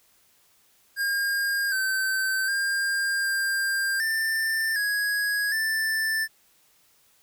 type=tone with pitch steps; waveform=square; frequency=1615 / 1544 / 1602 / 1593 / 1786 / 1662 / 1769 Hz; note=G#6 / G6 / G6 / G6 / A6 / G#6 / A6; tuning=-49 / -27 / +37 / +27 / +25 / +1 / +9 cents; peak=-24 dBFS; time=0.96-6.28 s; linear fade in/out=50 ms; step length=760 ms; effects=white hiss -62 dBFS RMS until 7.22 s